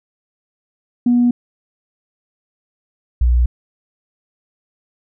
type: tone pair in turn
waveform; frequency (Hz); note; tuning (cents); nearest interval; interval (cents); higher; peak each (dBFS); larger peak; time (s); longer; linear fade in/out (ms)
sine; 242.5 / 60.62; B3 / B1; -31 / -32; 2 octaves; 2401; first; -9; neither; 1.06-1.31 / 3.21-3.46; neither; 5
effects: tanh soft clip ceiling -6 dBFS